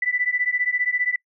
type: beating tone pair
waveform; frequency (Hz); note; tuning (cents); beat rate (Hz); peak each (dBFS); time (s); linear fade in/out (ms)
sine; 1975.5 / 1990.5; B6 / B6; 0 / +13; 15; -23; 0.02-1.16; 5
effects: noise-tail reverb RT60 0.1 s tail -26 dB re dry